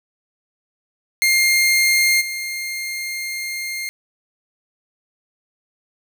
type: tone with level steps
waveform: sawtooth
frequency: 2117 Hz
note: C7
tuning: 20 cents sharp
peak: -10 / -21 dBFS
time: 1.22-3.89 s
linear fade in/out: 0 ms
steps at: 2.2 s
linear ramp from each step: 20 ms
effects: none